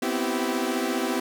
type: chord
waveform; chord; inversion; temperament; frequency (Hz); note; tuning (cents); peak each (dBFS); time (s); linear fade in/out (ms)
sawtooth; C major seventh; third; equal with one note detuned; 246.9 / 261.6 / 329.6 / 386.8; B3 / C4 / E4 / G4; 0 / 0 / 0 / -23; -26; 0.02-1.2; 5
effects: none